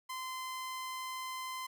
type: tone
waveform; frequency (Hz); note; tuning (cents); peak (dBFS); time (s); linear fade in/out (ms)
sawtooth; 1033; C6; -22; -35; 0.09-1.67; 10
effects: none